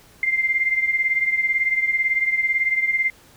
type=beating tone pair; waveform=sine; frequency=2093 / 2111 Hz; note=C7 / C7; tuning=0 / +15 cents; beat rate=18 Hz; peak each=-19 / -24 dBFS; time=0.23-3.1 s; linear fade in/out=2 ms; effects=pink hiss -51 dBFS RMS until 3.36 s